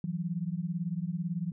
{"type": "beating tone pair", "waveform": "sine", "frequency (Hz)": [164.81, 182.81], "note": ["E3", "F#3"], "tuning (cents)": [0, -21], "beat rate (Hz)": 18, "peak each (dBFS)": [-33, -34], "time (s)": [0.04, 1.52], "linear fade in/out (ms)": 2, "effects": []}